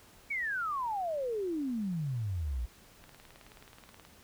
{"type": "exponential sweep", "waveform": "sine", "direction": "down", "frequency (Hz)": [2300, 55.6], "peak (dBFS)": -31, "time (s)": [0.3, 2.66], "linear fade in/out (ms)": 10}
{"type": "click train", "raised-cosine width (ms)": 0.3, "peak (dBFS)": -36, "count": 20, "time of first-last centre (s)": [3.04, 4.051], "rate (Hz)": 18.8}
{"effects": ["pink hiss -58 dBFS RMS until 4.23 s"]}